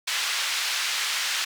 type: band-pass noise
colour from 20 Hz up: white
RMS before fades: -27 dBFS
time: 0.07-1.45 s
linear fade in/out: 10 ms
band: 1400 to 4500 Hz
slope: 12 dB/octave
effects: none